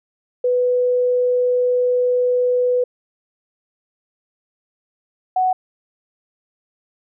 sine tone pair in turn, 495.8 / 742.9 Hz, B4 / F#5, +7 / +7 cents, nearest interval perfect fifth, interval 700 cents, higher second, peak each -14 dBFS, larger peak neither, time 0.44-2.84 / 5.36-5.53 s, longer first, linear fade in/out 5 ms, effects none

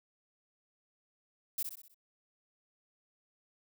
violet noise with echo, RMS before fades -34 dBFS, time 1.58-1.63 s, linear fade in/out 5 ms, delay 63 ms, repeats 5, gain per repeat -6 dB, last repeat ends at 1.945 s, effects none

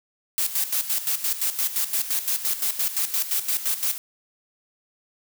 blue noise with tremolo, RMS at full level -23 dBFS, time 0.38-3.98 s, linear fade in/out 0 ms, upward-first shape square, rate 5.8 Hz, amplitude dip 70%, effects none

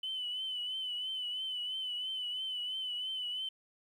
sine tone with vibrato, 3013 Hz, F#7, 31 cents sharp, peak -34 dBFS, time 0.03-3.49 s, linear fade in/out 5 ms, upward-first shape triangle, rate 3 Hz, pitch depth 59 cents each way, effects tanh soft clip ceiling -30 dBFS + 11-bit

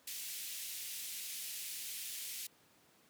white band-pass noise, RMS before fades -44 dBFS, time 0.07-2.47 s, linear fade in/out 5 ms, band 2200 to 16000 Hz, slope 24 dB/octave, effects pink hiss -67 dBFS RMS until 3.09 s + high-pass 150 Hz 12 dB/octave

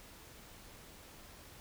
silence, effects pink hiss -55 dBFS RMS until 1.6 s

